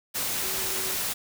sine tone in noise, 379.1 Hz, F#4, 42 cents sharp, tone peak -40 dBFS, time 0.42-0.96 s, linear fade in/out 20 ms, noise white, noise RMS -29 dBFS, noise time 0.14-1.14 s, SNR -14 dB, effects none

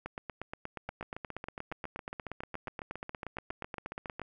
two click trains, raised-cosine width 0.5 ms, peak -23 / -24 dBFS, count 36 / 25, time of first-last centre 0.06-4.217 / 0.89-4.196 s, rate 8.42 / 7.26 Hz, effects none

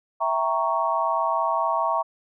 sine chord, E diminished seventh, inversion none, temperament equal, 659.3 / 784 / 932.3 / 1108.7 Hz, E5 / G5 / Bb5 / Db6, 0 / 0 / 0 / 0 cents, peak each -26 / -30 / -25 / -25 dBFS, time 0.2-2.03 s, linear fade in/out 20 ms, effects none

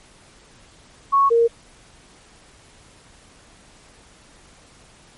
sine tone pair in turn, 1106 / 465 Hz, C#6 / A#4, -4 / -4 cents, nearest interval octave + minor third, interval 1500 cents, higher first, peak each -12 dBFS, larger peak neither, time 1.12-1.3 / 1.3-1.48 s, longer neither, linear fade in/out 20 ms, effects pink hiss -50 dBFS RMS until 5.17 s + MP3 48 kbps

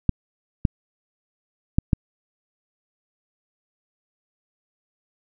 clicks, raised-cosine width 5 ms, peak -4 dBFS, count 4, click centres 0.093 / 0.652 / 1.785 / 1.932 s, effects none

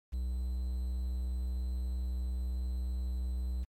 triangle tone with quantisation, 62.3 Hz, B1, 16 cents sharp, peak -30 dBFS, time 0.12-3.65 s, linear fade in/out 20 ms, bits 10, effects AAC 48 kbps

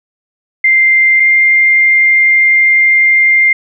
sine tone pair in turn, 2093 / 2104 Hz, C7 / C7, 0 / +9 cents, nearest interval unison, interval 9 cents, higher second, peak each -5 dBFS, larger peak neither, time 0.64-1.2 / 1.2-3.53 s, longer second, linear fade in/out 5 ms, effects none

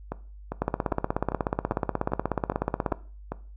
two click trains, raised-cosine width 1 ms, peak -16 / -10 dBFS, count 9 / 39, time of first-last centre 0.12-3.32 / 0.62-2.923 s, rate 2.5 / 16.5 Hz, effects noise-tail reverb RT60 0.4 s tail -17 dB re dry + added 50 Hz sine -42 dBFS peak until 3.56 s

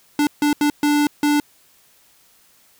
square tone bursts at uneven times, 293.7 Hz, D4, in tune, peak -15 dBFS, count 5, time 0.19-0.27 / 0.42-0.53 / 0.61-0.7 / 0.83-1.07 / 1.23-1.4 s, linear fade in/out 2 ms, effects white hiss -55 dBFS RMS until 2.79 s

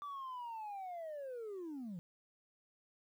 sine linear sweep, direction down, 1172 to 163.1 Hz, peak -40 dBFS, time 0.02-1.99 s, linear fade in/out 0 ms, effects tanh soft clip ceiling -41 dBFS + 12-bit

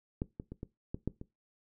clicks, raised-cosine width 3 ms, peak -20 / -26 / -29 / -27 / -23 / -19 / -30 dBFS, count 7, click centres 0.219 / 0.399 / 0.52 / 0.631 / 0.945 / 1.076 / 1.214 s, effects noise-tail reverb RT60 0.2 s tail -19 dB re dry

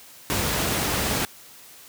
pink noise, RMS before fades -24 dBFS, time 0.3-1.25 s, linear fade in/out 0 ms, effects white hiss -47 dBFS RMS until 1.88 s + high-pass 60 Hz 12 dB/octave

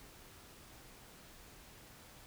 silence, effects pink hiss -57 dBFS RMS until 2.26 s

